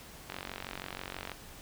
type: click train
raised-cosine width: 0.3 ms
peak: -22 dBFS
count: 48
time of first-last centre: 0.3-1.317 s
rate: 46.2 Hz
effects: pink hiss -50 dBFS RMS until 1.61 s